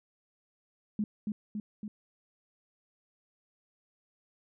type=tone with echo; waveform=sine; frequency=210.5 Hz; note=G#3; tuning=24 cents sharp; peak=-27 dBFS; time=0.99-1.04 s; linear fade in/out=2 ms; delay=280 ms; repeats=3; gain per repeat=-3 dB; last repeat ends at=1.88 s; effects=none